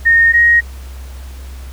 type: tone pair in turn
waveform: sine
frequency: 1843 / 1878.5 Hz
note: A#6 / A#6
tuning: -20 / +13 cents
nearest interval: unison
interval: 33 cents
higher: second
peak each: -6 dBFS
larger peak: neither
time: 0.05-0.33 / 0.33-0.61 s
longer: neither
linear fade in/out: 20 ms
effects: added 65 Hz sine -27 dBFS peak until 1.72 s + pink hiss -41 dBFS RMS until 1.72 s